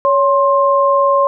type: tone pair together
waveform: sine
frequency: 560 / 1057.1 Hz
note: C#5 / C6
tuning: +18 / +17 cents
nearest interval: major seventh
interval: 1099 cents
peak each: -12 dBFS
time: 0.05-1.27 s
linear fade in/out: 0 ms
effects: none